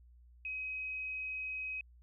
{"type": "tone", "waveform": "sine", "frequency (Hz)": 2533, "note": "D#7", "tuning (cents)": 30, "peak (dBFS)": -37, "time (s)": [0.45, 1.81], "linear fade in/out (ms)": 2, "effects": ["added 60 Hz sine -57 dBFS peak until 2.02 s"]}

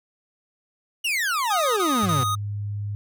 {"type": "exponential sweep", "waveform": "40% pulse", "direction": "down", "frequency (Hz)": [2960, 117.6], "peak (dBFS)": -21, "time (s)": [1.04, 2.24], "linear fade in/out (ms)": 10}
{"type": "tone bursts", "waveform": "square", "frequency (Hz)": 1244.5, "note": "D#6", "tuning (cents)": 0, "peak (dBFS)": -23, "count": 3, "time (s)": [1.5, 2.354], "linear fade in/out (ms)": 10, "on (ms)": 270, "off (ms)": 22}
{"type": "tone", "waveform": "sine", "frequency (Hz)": 102.7, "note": "G#2", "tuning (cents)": -19, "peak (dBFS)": -26, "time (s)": [2.03, 2.95], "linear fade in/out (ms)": 0}
{"effects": []}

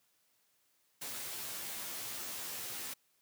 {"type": "noise with comb filter", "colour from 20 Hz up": "white", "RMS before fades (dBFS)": -42, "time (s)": [1.01, 2.94], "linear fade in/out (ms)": 10, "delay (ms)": 13, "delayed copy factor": -0.75, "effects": ["white hiss -74 dBFS RMS until 3.21 s", "high-pass 80 Hz 12 dB/octave"]}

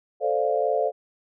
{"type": "chord", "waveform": "sine", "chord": "D minor seventh", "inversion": "second", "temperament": "equal", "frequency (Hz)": [440, 523.3, 587.3, 698.5], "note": ["A4", "C5", "D5", "F5"], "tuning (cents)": [0, 0, 0, 0], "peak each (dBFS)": -26, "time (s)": [0.2, 0.92], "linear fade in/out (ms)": 50, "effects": []}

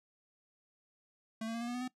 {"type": "tone with pitch steps", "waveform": "square", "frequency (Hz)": [222.2, 227.1, 232.2, 237.3, 242.6, 248, 253.5], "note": ["A3", "A#3", "A#3", "A#3", "B3", "B3", "B3"], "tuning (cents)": [17, -45, -7, 31, -31, 7, 45], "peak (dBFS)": -37, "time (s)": [1.41, 1.879], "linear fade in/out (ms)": 5, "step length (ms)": 67, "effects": ["noise-tail reverb RT60 0.1 s tail -19 dB re dry", "low-pass 9000 Hz 12 dB/octave"]}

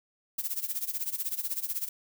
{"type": "noise with tremolo", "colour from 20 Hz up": "violet", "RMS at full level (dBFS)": -30, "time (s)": [0.38, 1.89], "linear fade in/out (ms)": 5, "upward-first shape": "sine", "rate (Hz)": 16, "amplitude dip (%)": 85, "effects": []}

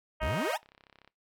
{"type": "harmonic tone", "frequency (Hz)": 313.2, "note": "D#4", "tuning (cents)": 11, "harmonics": [2, 3, 4, 5, 6, 7, 8, 9, 10], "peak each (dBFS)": [-34, -38, -40, -42, -44, -45, -46, -47, -48], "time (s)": [0.2, 0.57], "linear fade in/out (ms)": 20}
{"type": "exponential sweep", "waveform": "40% pulse", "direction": "up", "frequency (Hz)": [45.59, 1016], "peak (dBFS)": -30, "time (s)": [0.21, 0.58], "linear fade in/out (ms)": 20}
{"type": "click train", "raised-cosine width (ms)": 0.3, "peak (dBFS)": -39, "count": 16, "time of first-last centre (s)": [0.63, 1.076], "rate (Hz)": 33.6}
{"effects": ["noise-tail reverb RT60 0.2 s tail -20 dB re dry"]}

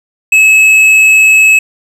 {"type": "tone with tanh clipping", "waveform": "sine", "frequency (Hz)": 2584, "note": "E7", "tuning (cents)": -35, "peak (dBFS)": -4, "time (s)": [0.32, 1.59], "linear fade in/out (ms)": 5, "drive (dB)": 8, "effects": []}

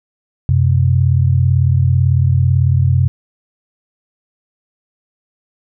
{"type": "tone pair together", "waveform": "sine", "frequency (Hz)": [91.85, 129.9], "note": ["F#2", "C3"], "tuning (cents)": [-12, -12], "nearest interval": "tritone", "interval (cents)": 600, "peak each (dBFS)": -12, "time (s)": [0.49, 3.08], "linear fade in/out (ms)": 0, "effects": []}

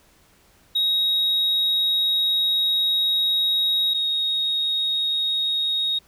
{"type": "tone pair in turn", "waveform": "sine", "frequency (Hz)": [3786, 3751], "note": ["A#7", "A#7"], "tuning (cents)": [26, 10], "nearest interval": "unison", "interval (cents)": 16, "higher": "first", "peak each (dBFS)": [-16, -19], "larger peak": "first", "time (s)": [[0.75, 3.94], [3.94, 5.99]], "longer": "first", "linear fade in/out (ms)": 10, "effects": ["tanh soft clip ceiling -16 dBFS", "pink hiss -57 dBFS RMS until 6.07 s"]}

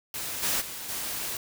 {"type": "noise with level steps", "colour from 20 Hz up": "white", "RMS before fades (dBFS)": [-34, -27, -38, -33], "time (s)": [0.14, 1.37], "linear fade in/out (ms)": 2, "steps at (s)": [0.42, 0.6, 0.88], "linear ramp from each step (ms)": 20, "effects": []}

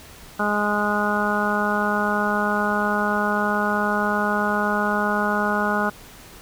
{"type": "harmonic tone", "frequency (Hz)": 207.7, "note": "G#3", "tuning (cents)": 0, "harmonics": [1, 2, 3, 4, 5, 6, 7], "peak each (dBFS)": [-25, -29, -28, -27, -29, -27, -25], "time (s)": [0.39, 5.9], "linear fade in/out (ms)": 10, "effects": ["pink hiss -44 dBFS RMS until 6.41 s"]}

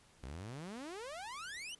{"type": "exponential sweep", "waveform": "sawtooth", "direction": "up", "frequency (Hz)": [59, 3104], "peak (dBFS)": -40, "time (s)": [0.23, 1.75], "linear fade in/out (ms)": 5, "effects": ["pink hiss -65 dBFS RMS until 1.79 s", "resampled to 24000 Hz"]}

